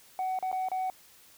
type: tone with dropouts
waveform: sine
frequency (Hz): 749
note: F#5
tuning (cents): +21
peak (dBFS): -26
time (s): 0.19-0.9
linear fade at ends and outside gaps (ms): 1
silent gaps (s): 0.389-0.426 / 0.516-0.527 / 0.686-0.716
effects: tanh soft clip ceiling -27 dBFS + white hiss -57 dBFS RMS until 1.37 s